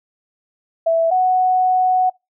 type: tone pair in turn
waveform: sine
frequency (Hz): 659.3 / 740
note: E5 / F#5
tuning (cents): 0 / 0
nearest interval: major second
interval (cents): 200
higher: second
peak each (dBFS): -12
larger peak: neither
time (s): 0.86-1.11 / 1.11-2.1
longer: second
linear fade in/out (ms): 10
effects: noise-tail reverb RT60 0.2 s tail -24 dB re dry